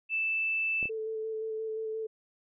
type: tone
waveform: sine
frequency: 2641 Hz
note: E7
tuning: 3 cents sharp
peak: -27 dBFS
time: 0.09-0.9 s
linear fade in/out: 50 ms
type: clicks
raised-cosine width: 2 ms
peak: -29 dBFS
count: 2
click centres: 0.828 / 0.856 s
type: tone with vibrato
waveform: sine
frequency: 440 Hz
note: A4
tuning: in tune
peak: -32 dBFS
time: 0.89-2.07 s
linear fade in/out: 10 ms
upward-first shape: square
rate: 5.7 Hz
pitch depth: 12 cents each way
effects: none